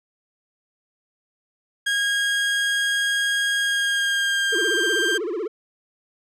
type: tone with pitch glide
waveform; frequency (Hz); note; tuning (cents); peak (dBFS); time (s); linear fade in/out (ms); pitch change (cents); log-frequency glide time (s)
30% pulse; 1633 to 1585.6; G#6 to G6; -30 to +19; -17; 1.86-5.18; 10; -51; 3.58-4.87
type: tone with vibrato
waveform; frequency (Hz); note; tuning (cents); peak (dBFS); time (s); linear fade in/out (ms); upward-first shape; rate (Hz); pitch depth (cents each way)
triangle; 390.4; G4; -7; -22; 4.52-5.48; 10; sine; 16; 270
effects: low-pass 9000 Hz 12 dB/octave